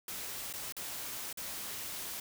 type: noise with dropouts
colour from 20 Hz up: white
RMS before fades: -41 dBFS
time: 0.08-2.2 s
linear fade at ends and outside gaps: 2 ms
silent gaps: 0.527-0.537 / 0.723-0.766 / 1.328-1.373 s
effects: none